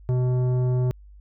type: tone with tanh clipping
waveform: sine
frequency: 125.8 Hz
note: B2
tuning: 32 cents sharp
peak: -21 dBFS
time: 0.09-0.91 s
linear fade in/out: 0 ms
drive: 12 dB
effects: added 50 Hz sine -44 dBFS peak until 1.2 s